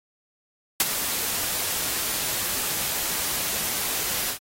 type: noise with ADSR envelope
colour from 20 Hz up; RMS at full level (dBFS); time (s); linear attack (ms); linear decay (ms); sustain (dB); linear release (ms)
white; -17; 0.8-4.39; 3; 38; -10; 94
effects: AAC 48 kbps